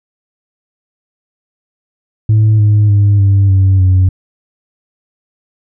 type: tone with pitch steps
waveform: sine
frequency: 108.2 / 104.94 / 101.77 / 98.71 / 95.73 / 92.84 Hz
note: A2 / G#2 / G#2 / G2 / G2 / F#2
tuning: -29 / +18 / -35 / +13 / -41 / +6 cents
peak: -3 dBFS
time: 2.29-4.09 s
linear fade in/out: 5 ms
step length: 300 ms
effects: tanh soft clip ceiling -4 dBFS